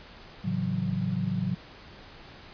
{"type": "chord", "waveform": "sine", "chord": "F# minor seventh", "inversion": "first", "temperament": "equal", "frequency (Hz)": [110, 138.59, 164.81, 185], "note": ["A2", "C#3", "E3", "F#3"], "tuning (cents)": [0, 0, 0, 0], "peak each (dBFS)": [-33, -33, -33, -29], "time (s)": [0.44, 1.55], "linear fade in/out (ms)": 10, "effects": ["pink hiss -48 dBFS RMS until 2.53 s", "resampled to 11025 Hz"]}